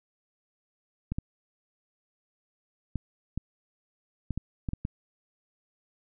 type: clicks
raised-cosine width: 5 ms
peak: -18 dBFS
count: 9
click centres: 1.12 / 1.185 / 2.957 / 3.376 / 4.307 / 4.376 / 4.688 / 4.734 / 4.851 s
effects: none